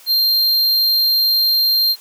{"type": "tone", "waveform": "square", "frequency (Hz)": 4183, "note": "C8", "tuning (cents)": -1, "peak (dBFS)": -13, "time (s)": [0.06, 1.96], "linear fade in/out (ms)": 50, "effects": ["white hiss -44 dBFS RMS until 2 s", "high-pass 400 Hz 12 dB/octave"]}